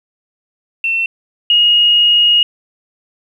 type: tone pair in turn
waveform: sine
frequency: 2699 / 2873 Hz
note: E7 / F7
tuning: +40 / +48 cents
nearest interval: minor second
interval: 108 cents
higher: second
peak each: -13 / -7 dBFS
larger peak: second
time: 0.84-1.06 / 1.5-2.43 s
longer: second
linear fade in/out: 2 ms
effects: 8-bit